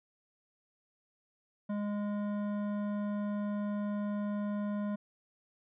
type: tone with hard clipping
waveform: triangle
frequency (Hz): 206.1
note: G#3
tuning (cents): -13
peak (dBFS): -34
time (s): 1.69-4.96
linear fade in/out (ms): 10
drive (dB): 16
effects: resampled to 8000 Hz